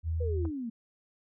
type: tone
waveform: sine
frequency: 81.5 Hz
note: E2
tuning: 19 cents flat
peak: -28 dBFS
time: 0.03-0.51 s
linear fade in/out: 50 ms
type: exponential sweep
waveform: sine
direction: down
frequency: 504 to 220 Hz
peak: -33 dBFS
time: 0.2-0.7 s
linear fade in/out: 10 ms
type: clicks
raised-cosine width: 1 ms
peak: -33 dBFS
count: 2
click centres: 0.451 / 0.455 s
effects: none